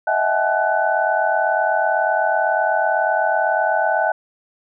sine tone cluster, 629 / 669 / 767 / 855 / 1494 Hz, D#5 / E5 / G5 / A5 / F#6, +19 / +25 / -38 / -50 / +16 cents, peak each -22 dBFS, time 0.07-4.12 s, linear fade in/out 5 ms, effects none

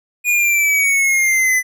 square exponential sweep, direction down, 2458 to 2000 Hz, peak -13 dBFS, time 0.24-1.63 s, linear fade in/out 50 ms, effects none

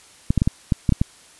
clicks, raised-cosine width 5 ms, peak -4 dBFS, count 8, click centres 0.305 / 0.377 / 0.419 / 0.475 / 0.722 / 0.892 / 0.923 / 1.015 s, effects white hiss -49 dBFS RMS until 1.39 s + resampled to 24000 Hz

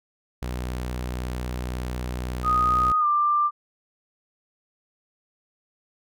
sawtooth tone, 61.9 Hz, B1, 5 cents sharp, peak -24 dBFS, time 0.42-2.92 s, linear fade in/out 5 ms
sine tone with pitch glide, 1244.5 to 1186.2 Hz, D#6 to D6, 0 to +17 cents, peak -18 dBFS, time 2.43-3.51 s, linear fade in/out 50 ms, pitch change -83 cents, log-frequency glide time 2.99-3.06 s
effects none

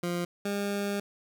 20% pulse tone pair in turn, 174.61 / 201.9 Hz, F3 / G#3, 0 / -49 cents, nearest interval minor third, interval 251 cents, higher second, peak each -24 dBFS, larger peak neither, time 0.03-0.25 / 0.45-1 s, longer second, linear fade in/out 5 ms, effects none

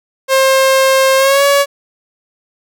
sawtooth tone with pitch glide, 532 to 563.6 Hz, C5 to C#5, +29 to +29 cents, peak -4 dBFS, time 0.28-1.66 s, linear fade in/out 50 ms, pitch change +100 cents, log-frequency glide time 1.17-1.44 s, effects none

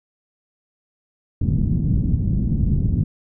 white low-pass noise, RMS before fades -19 dBFS, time 1.41-3.04 s, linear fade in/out 5 ms, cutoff 190 Hz, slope 24 dB/octave, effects none

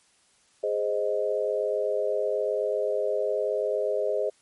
sine chord, Ab major, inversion none, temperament equal, 415.3 / 523.3 / 622.3 Hz, Ab4 / C5 / Eb5, 0 / 0 / 0 cents, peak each -28 dBFS, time 0.63-4.3 s, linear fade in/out 10 ms, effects white hiss -63 dBFS RMS until 4.41 s + MP3 48 kbps

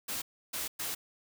white noise bursts at uneven times, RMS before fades -36 dBFS, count 3, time 0.08-0.22 / 0.53-0.68 / 0.79-0.95 s, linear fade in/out 10 ms, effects none

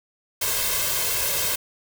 white noise with comb filter, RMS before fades -24 dBFS, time 0.41-1.56 s, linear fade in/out 10 ms, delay 1.9 ms, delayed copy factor +0.75, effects none

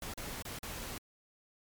pink noise with dropouts, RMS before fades -42 dBFS, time 0.02-0.98 s, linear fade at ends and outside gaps 2 ms, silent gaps 0.138-0.175 / 0.424-0.451 / 0.588-0.63 s, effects MP3 96 kbps

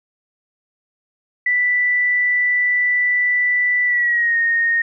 sine tone with pitch glide, 1975.5 to 1853.9 Hz, B6 to A#6, 0 to -10 cents, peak -14 dBFS, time 1.46-4.82 s, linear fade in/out 5 ms, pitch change -110 cents, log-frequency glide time 3.85-4.37 s, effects none

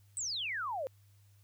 sine exponential sweep, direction down, 8480 to 500 Hz, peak -34 dBFS, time 0.17-0.87 s, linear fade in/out 0 ms, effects added 100 Hz sine -60 dBFS peak until 1.43 s + white hiss -72 dBFS RMS until 1.43 s

